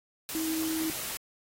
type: tone in noise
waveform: sine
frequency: 320 Hz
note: D#4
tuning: 49 cents sharp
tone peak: -29 dBFS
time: 0.35-0.9 s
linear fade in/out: 0 ms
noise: white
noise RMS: -36 dBFS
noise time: 0.29-1.17 s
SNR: +4 dB
effects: AAC 48 kbps